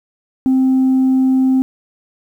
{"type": "tone", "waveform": "sine", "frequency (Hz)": 261.6, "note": "C4", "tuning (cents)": 0, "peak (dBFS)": -8, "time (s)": [0.46, 1.62], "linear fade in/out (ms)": 0, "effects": ["tanh soft clip ceiling -8 dBFS", "8-bit"]}